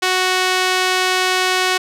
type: tone with band-pass filter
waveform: sawtooth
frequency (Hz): 370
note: F#4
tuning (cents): 0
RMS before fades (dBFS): -17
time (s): 0.02-1.78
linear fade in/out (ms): 10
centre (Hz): 3100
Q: 0.56
effects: none